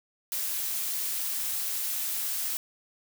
blue noise, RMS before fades -31 dBFS, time 0.32-2.57 s, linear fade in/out 0 ms, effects none

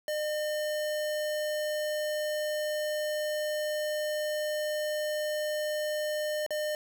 square tone with dropouts, 606 Hz, D#5, 46 cents flat, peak -30 dBFS, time 0.08-6.75 s, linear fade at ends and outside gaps 1 ms, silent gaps 6.464-6.506 s, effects none

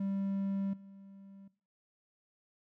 triangle tone with level steps, 196 Hz, G3, in tune, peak -30 / -49 dBFS, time 0-1.48 s, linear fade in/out 5 ms, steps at 0.73 s, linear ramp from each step 5 ms, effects noise-tail reverb RT60 0.4 s tail -19 dB re dry

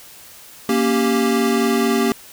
square chord, G diminished, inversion first, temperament equal, 233.1 / 277.2 / 392 Hz, Bb3 / Db4 / G4, 0 / 0 / 0 cents, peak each -19 / -23 / -20 dBFS, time 0.69-2.12 s, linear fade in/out 2 ms, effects white hiss -42 dBFS RMS until 2.32 s

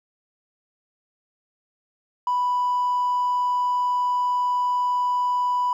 sine tone with hard clipping, 987.8 Hz, B5, in tune, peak -20 dBFS, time 2.27-5.73 s, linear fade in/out 2 ms, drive 1 dB, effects none

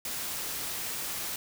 white noise, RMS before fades -35 dBFS, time 0.05-1.36 s, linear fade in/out 2 ms, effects none

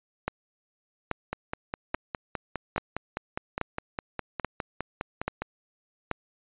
two click trains, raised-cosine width 0.5 ms, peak -12 / -15 dBFS, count 8 / 21, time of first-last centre 0.28-6.113 / 1.33-5.42 s, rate 1.2 / 4.89 Hz, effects resampled to 8000 Hz

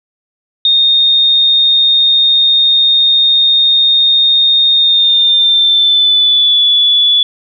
sine tone with pitch glide, 3683 to 3436 Hz, A#7 to A7, -22 to -42 cents, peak -6 dBFS, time 0.65-7.23 s, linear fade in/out 2 ms, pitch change -120 cents, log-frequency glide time 4.74-6.62 s, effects none

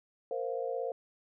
sine chord, Bb suspended second, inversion none, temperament equal, 466.2 / 523.3 / 698.5 Hz, Bb4 / C5 / F5, 0 / 0 / 0 cents, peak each -36 / -35 / -40 dBFS, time 0.31-0.92 s, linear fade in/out 2 ms, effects none

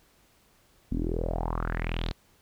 sawtooth tone with low-pass filter sweep, 41.2 Hz, E1, in tune, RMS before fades -30 dBFS, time 0.91-2.12 s, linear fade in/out 10 ms, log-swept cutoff 240 to 4300 Hz, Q 5.3, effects pink hiss -63 dBFS RMS until 2.41 s

